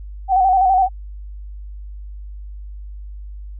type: tone with vibrato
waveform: sine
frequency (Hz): 756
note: F#5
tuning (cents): +37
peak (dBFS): -11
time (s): 0.28-0.89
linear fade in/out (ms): 50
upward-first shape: square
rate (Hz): 12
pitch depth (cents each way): 47
effects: added 50 Hz sine -30 dBFS peak until 3.59 s